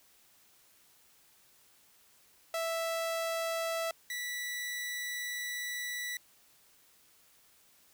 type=tone pair in turn; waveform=sawtooth; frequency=659.3 / 1960.3 Hz; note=E5 / B6; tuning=0 / -13 cents; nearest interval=octave + perfect fifth; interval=1887 cents; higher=second; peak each=-28 / -32 dBFS; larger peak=first; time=2.54-3.91 / 4.1-6.17 s; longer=second; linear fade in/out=2 ms; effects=white hiss -64 dBFS RMS until 7.93 s